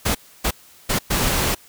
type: noise bursts at uneven times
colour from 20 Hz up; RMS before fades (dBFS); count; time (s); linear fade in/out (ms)
pink; -20; 4; 0.05-0.15 / 0.44-0.51 / 0.89-0.99 / 1.1-1.55; 10
effects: white hiss -49 dBFS RMS until 1.68 s